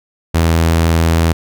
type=tone; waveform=sawtooth; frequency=82.41 Hz; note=E2; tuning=in tune; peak=-6 dBFS; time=0.34-1.33 s; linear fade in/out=10 ms; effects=none